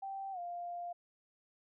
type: tone with pitch glide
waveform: sine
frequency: 780 to 698.9 Hz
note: G5 to F5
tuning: -9 to +1 cents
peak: -39 dBFS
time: 0.02-0.93 s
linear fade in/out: 10 ms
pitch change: -190 cents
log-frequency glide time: 0.32-0.39 s
effects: none